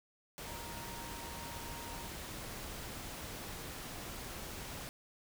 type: tone in noise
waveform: sine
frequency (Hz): 932.3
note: A#5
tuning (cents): 0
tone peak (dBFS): -50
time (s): 0.46-2.07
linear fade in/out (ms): 0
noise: pink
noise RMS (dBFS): -45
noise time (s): 0.38-4.89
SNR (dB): -8
effects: none